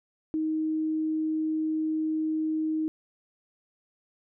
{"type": "tone", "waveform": "sine", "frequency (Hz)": 313.8, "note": "D#4", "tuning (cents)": 15, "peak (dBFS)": -25, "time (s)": [0.34, 2.88], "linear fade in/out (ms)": 0, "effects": []}